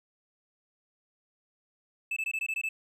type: tone bursts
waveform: triangle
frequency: 2623 Hz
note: E7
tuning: 9 cents flat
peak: -27 dBFS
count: 8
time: 2.11-2.69 s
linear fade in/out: 5 ms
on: 55 ms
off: 20 ms
effects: none